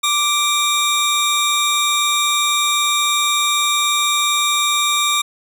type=tone pair together; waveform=25% pulse; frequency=1174.7 / 3724 Hz; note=D6 / A#7; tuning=0 / -2 cents; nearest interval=octave + minor sixth; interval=1998 cents; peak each=-14 dBFS; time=0.03-5.22 s; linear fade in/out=10 ms; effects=none